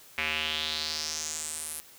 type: tone with band-pass filter sweep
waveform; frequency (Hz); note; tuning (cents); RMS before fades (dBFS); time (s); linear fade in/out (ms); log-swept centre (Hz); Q
square; 77.78; D#2; 0; -33; 0.18-1.8; 0; 2300 to 11000; 3.9
effects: white hiss -53 dBFS RMS until 1.98 s